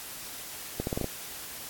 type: accelerating click train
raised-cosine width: 2 ms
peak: -16 dBFS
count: 6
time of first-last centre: 0.8-1.043 s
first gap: 71 ms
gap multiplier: 0.81
effects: white hiss -41 dBFS RMS until 1.69 s + AAC 64 kbps